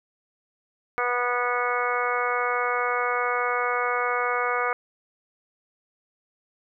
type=harmonic tone; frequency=244.7 Hz; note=B3; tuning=16 cents flat; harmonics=2 / 3 / 4 / 5 / 6 / 7 / 8 / 9; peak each=-29 / -31 / -32 / -27 / -30 / -38 / -38 / -31 dBFS; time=0.98-4.73 s; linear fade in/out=0 ms; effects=none